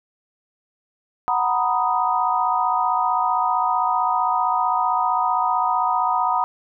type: chord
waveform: sine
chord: B major seventh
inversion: second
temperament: equal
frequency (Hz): 740 / 932.3 / 987.8 / 1244.5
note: F#5 / A#5 / B5 / D#6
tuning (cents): 0 / 0 / 0 / 0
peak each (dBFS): -23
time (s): 1.28-6.44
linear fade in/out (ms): 0
effects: none

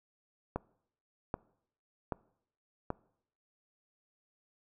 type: click train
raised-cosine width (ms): 1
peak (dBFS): -19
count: 4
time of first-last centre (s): 0.56-2.904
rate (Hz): 1.28
effects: noise-tail reverb RT60 0.7 s tail -23 dB re dry

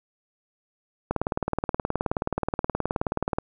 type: click train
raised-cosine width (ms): 1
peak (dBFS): -10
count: 44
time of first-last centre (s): 1.11-3.385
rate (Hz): 18.9
effects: none

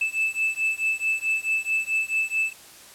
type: beating tone pair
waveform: triangle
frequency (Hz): 2627 / 2631.6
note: E7 / E7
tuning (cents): -7 / -4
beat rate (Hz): 4.6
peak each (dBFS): -24 / -24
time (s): 0.01-2.53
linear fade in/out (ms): 5
effects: white hiss -47 dBFS RMS until 2.94 s + low-pass 12000 Hz 12 dB/octave

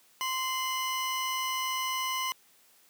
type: tone pair together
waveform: 30% pulse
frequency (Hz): 1039 / 2960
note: C6 / F#7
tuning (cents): -12 / 0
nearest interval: octave + tritone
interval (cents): 1812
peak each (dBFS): -28 / -32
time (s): 0.21-2.32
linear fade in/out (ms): 0
effects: white hiss -62 dBFS RMS until 2.89 s + high-pass 150 Hz 12 dB/octave

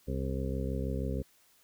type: harmonic tone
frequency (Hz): 66.3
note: C2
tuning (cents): +23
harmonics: 1 / 2 / 3 / 4 / 6 / 7 / 8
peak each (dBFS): -34 / -37 / -39 / -40 / -42 / -42 / -43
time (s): 0.07-1.23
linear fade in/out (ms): 20
effects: white hiss -65 dBFS RMS until 1.63 s

